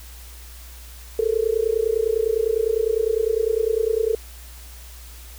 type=tone with amplitude modulation; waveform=sine; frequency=445.2 Hz; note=A4; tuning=20 cents sharp; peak=-14 dBFS; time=1.19-4.15 s; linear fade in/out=2 ms; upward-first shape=sine; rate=29.9 Hz; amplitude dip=95%; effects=added 60 Hz sine -39 dBFS peak until 5.38 s + white hiss -45 dBFS RMS until 5.38 s